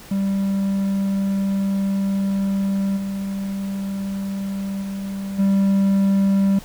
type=tone with level steps; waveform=triangle; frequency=196 Hz; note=G3; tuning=in tune; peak=-16 / -21 / -23 / -12 dBFS; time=0.11-6.59 s; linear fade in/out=5 ms; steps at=2.96 / 4.81 / 5.38 s; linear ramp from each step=20 ms; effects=pink hiss -42 dBFS RMS until 6.64 s